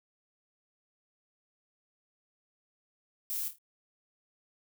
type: noise with echo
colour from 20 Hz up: violet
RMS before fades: -35 dBFS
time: 3.3-3.48 s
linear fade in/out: 0 ms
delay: 26 ms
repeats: 4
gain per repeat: -8 dB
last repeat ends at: 3.584 s
effects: none